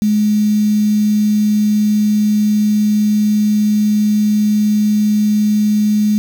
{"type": "tone with quantisation", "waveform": "sine", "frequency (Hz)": 210.7, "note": "G#3", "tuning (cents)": 25, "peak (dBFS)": -10, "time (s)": [0.02, 6.18], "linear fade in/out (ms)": 0, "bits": 5, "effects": []}